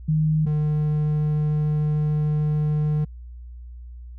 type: tone pair in turn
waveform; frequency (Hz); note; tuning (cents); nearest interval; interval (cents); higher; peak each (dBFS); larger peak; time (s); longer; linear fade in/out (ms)
sine / triangle; 155.56 / 151.13; D#3 / D3; 0 / +50; minor second; 50; first; -17; neither; 0.08-0.46 / 0.46-3.05; second; 10
effects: added 60 Hz sine -36 dBFS peak until 4.18 s